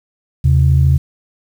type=tone pair together; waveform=sine; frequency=80.27 / 134.1 Hz; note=E2 / C3; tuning=-45 / +43 cents; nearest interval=major sixth; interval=888 cents; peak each=-10 dBFS; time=0.44-0.98 s; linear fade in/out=10 ms; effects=tanh soft clip ceiling -1 dBFS + 7-bit